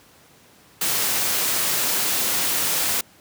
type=noise; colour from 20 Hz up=white; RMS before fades=-22 dBFS; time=0.81-3.01 s; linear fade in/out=5 ms; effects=pink hiss -52 dBFS RMS until 3.2 s + high-pass 100 Hz 12 dB/octave